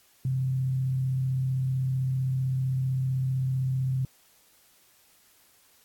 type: tone with frequency modulation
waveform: sine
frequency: 130.81 Hz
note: C3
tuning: in tune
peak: -24 dBFS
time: 0.25-4.05 s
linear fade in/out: 2 ms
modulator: 35.6 Hz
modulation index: 0.22
effects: white hiss -61 dBFS RMS until 5.84 s + AAC 64 kbps